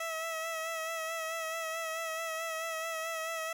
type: tone with vibrato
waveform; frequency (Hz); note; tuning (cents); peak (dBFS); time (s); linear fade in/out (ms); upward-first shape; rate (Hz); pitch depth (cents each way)
15% pulse; 650; E5; -24; -28; 0-3.53; 5; sine; 4.6; 31
effects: none